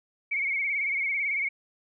sine tone with vibrato, 2219 Hz, C#7, 1 cent sharp, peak -25 dBFS, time 0.31-1.49 s, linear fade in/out 10 ms, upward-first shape sine, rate 18 Hz, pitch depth 71 cents each way, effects none

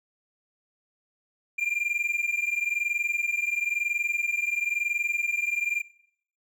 triangle tone pair together, 2382 / 2403 Hz, D7 / D7, +24 / +39 cents, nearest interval unison, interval 15 cents, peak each -26 dBFS, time 1.58-5.82 s, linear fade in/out 10 ms, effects noise-tail reverb RT60 0.6 s tail -17 dB re dry

